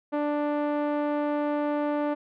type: tone with low-pass filter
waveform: 5% pulse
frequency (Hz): 294.4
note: D4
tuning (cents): +4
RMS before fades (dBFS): -27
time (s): 0.12-2.15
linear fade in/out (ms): 20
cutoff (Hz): 600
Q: 0.91
effects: none